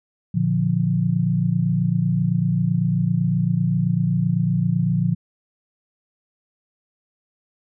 sine chord, Bb major, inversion none, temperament equal, 116.54 / 146.83 / 174.61 Hz, Bb2 / D3 / F3, 0 / 0 / 0 cents, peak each -23 / -22 / -20 dBFS, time 0.34-5.15 s, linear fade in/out 10 ms, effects none

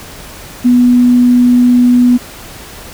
sine tone, 245.6 Hz, B3, 9 cents flat, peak -4 dBFS, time 0.64-2.18 s, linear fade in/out 20 ms, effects pink hiss -31 dBFS RMS until 2.93 s

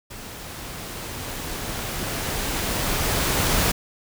pink noise with level ramp, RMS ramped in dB -38 to -20 dBFS, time 0.1-3.72 s, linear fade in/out 10 ms, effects none

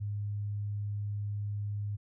sine tone, 102.9 Hz, G#2, 16 cents flat, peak -32 dBFS, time 0-1.97 s, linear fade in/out 20 ms, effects none

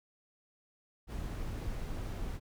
brown noise, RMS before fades -38 dBFS, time 1.07-2.4 s, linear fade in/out 50 ms, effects none

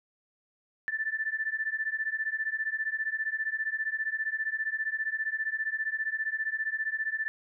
sine beating tone pair, 1756 / 1771 Hz, A6 / A6, -4 / +11 cents, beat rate 15 Hz, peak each -32 / -32 dBFS, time 0.88-7.28 s, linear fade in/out 0 ms, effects none

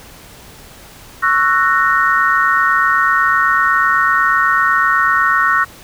sine chord, F# dominant seventh, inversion second, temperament just, 1110 / 1332 / 1480 / 1850 Hz, C#6 / E6 / F#6 / A#6, +2 / +18 / 0 / -14 cents, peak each -16 dBFS, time 1.22-5.65 s, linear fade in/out 20 ms, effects pink hiss -39 dBFS RMS until 5.83 s

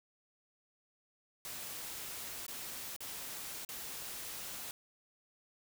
white noise with dropouts, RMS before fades -44 dBFS, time 1.45-4.71 s, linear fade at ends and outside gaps 1 ms, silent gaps 2.465-2.481 / 2.964-3.005 / 3.649-3.689 s, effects none

